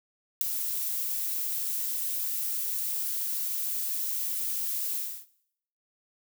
violet noise with ADSR envelope, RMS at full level -19 dBFS, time 0.41-5.26 s, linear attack 3 ms, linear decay 5 ms, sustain -12 dB, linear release 300 ms, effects noise-tail reverb RT60 0.7 s tail -18 dB re dry

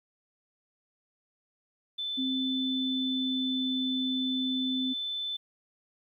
sine tone, 3520 Hz, A7, in tune, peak -31 dBFS, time 1.98-5.37 s, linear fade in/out 10 ms
sine tone with pitch glide, 261.4 to 258.8 Hz, C4 to C4, -1 to -19 cents, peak -29 dBFS, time 2.17-4.94 s, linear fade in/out 20 ms, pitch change -18 cents, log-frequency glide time 2.32-3.69 s
effects 11-bit

